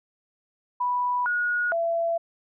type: tone with pitch steps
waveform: sine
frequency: 985 / 1448 / 672 Hz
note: B5 / F#6 / E5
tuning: -5 / -38 / +33 cents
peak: -22 dBFS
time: 0.8-2.18 s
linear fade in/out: 10 ms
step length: 460 ms
effects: none